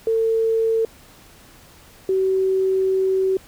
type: tone pair in turn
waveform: sine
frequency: 450 / 380.3 Hz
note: A4 / F#4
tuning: +39 / +48 cents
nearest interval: minor third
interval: 291 cents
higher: first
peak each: -16 dBFS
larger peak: neither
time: 0.07-0.85 / 2.09-3.37 s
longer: second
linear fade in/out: 2 ms
effects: pink hiss -48 dBFS RMS until 3.47 s